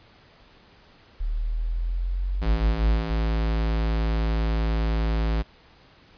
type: exponential sweep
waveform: sine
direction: up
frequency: 37.35 to 53.6 Hz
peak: -23 dBFS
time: 1.2-3.11 s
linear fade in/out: 10 ms
type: tone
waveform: square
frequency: 55 Hz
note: A1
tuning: in tune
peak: -22 dBFS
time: 2.41-5.43 s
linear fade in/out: 20 ms
effects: pink hiss -54 dBFS RMS until 6.17 s + resampled to 11025 Hz